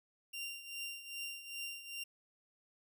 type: tone with tremolo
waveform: sawtooth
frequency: 2777 Hz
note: F7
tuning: 10 cents flat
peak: -36 dBFS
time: 0.33-2.04 s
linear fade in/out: 10 ms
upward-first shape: triangle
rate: 2.5 Hz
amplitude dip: 75%
effects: none